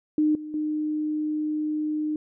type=tone with level steps; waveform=sine; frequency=305 Hz; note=D#4; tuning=34 cents flat; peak=-18 / -33 / -24 dBFS; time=0.18-2.16 s; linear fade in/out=2 ms; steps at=0.35 / 0.54 s; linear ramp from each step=2 ms; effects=none